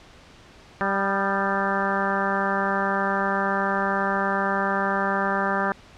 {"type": "harmonic tone with a mistuned harmonic", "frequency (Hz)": 196, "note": "G3", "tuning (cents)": 0, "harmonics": [1, 2, 3, 4, 5, 6, 7, 8, 9], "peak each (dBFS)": [-29, -31, -30, -29, -30, -29, -32, -29, -32], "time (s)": [0.81, 5.72], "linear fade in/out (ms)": 0, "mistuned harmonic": 6, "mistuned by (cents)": 42, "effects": ["pink hiss -49 dBFS RMS until 5.97 s", "low-pass 5000 Hz 12 dB/octave"]}